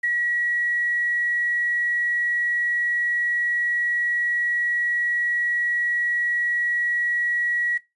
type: tone with quantisation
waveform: sine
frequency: 1920 Hz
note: B6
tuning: 49 cents flat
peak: -20 dBFS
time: 0.03-7.78 s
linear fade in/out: 10 ms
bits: 8
effects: noise-tail reverb RT60 0.2 s tail -19 dB re dry + resampled to 24000 Hz